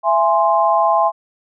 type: chord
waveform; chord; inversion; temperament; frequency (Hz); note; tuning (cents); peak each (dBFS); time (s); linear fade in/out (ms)
sine; E augmented; none; equal with one note detuned; 668.8 / 830.6 / 1046.5; E5 / G#5 / B#5; +25 / 0 / 0; -16; 0.03-1.12; 50
effects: none